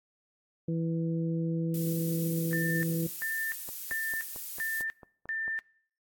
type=harmonic tone; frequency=164.9 Hz; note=E3; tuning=1 cent sharp; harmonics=1 / 2 / 3; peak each=-29 / -35 / -39 dBFS; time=0.68-3.07 s; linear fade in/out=5 ms
type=noise; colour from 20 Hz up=violet; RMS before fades=-38 dBFS; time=1.74-4.82 s; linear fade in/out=2 ms
type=tone bursts; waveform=sine; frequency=1788 Hz; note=A6; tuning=27 cents sharp; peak=-30 dBFS; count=5; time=2.53-5.59 s; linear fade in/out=0 ms; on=300 ms; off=390 ms
type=click train; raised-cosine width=1 ms; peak=-33 dBFS; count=9; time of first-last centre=3.69-5.48 s; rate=4.47 Hz
effects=noise-tail reverb RT60 0.6 s tail -24 dB re dry + AAC 64 kbps